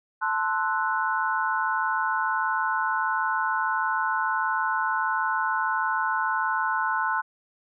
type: chord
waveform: sine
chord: F# half-diminished seventh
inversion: first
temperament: equal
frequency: 880 / 1046.5 / 1318.5 / 1480 Hz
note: A5 / C6 / E6 / F#6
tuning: 0 / 0 / 0 / 0 cents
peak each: -28 / -28 / -32 / -27 dBFS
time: 0.21-7.22 s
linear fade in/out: 20 ms
effects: none